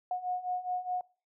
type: beating tone pair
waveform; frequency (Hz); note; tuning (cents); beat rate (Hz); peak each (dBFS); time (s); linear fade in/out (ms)
sine; 724 / 728.8; F#5 / F#5; -38 / -26; 4.8; -36 / -33; 0.11-1.01; 2
effects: noise-tail reverb RT60 0.4 s tail -23 dB re dry